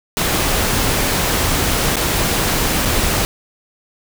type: noise with dropouts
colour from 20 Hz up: pink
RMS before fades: -17 dBFS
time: 0.17-3.25 s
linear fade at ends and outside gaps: 0 ms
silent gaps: 1.958-1.967 / 2.852-2.856 s
effects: none